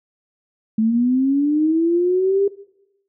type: linear sweep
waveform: sine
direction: up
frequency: 216 to 403.2 Hz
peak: -14 dBFS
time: 0.78-2.48 s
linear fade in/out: 5 ms
effects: noise-tail reverb RT60 0.9 s tail -19 dB re dry